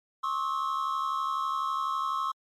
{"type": "tone cluster", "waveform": "triangle", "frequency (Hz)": [1070, 1142, 1290], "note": ["C6", "D6", "E6"], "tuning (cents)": [38, -49, -38], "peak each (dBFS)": [-28, -34, -30], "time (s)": [0.23, 2.32], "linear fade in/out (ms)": 10, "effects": ["MP3 64 kbps"]}